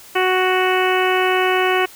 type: harmonic tone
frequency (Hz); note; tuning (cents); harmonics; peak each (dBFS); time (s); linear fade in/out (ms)
370.6; F#4; +3; 1 / 2 / 3 / 4 / 5 / 6 / 7 / 8; -18 / -21 / -23 / -24 / -25 / -26 / -26 / -27; 0.15-1.86; 10
effects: white hiss -42 dBFS RMS until 1.95 s